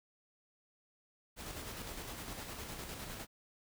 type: noise with tremolo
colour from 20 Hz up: pink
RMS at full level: -44 dBFS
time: 1.36-3.27 s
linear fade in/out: 50 ms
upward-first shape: square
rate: 9.8 Hz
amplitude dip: 30%
effects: none